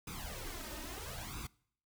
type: noise with flanger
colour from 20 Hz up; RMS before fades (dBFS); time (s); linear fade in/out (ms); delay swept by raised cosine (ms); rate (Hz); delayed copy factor
pink; -44; 0.07-1.47; 5; 0.8 to 3.3; 0.76; +0.85
effects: noise-tail reverb RT60 0.6 s tail -23 dB re dry